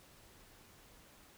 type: silence
effects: pink hiss -61 dBFS RMS until 1.37 s